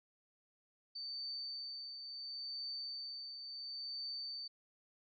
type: tone with tremolo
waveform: sine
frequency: 4568 Hz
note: D8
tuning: 49 cents flat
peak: -40 dBFS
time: 0.95-4.48 s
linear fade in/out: 10 ms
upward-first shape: triangle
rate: 0.72 Hz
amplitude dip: 50%
effects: none